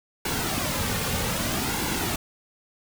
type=noise with flanger; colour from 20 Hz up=pink; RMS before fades=-27 dBFS; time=0.25-2.16 s; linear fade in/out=5 ms; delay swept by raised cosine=1.6 to 3.1 ms; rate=0.63 Hz; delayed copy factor=-0.55; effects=none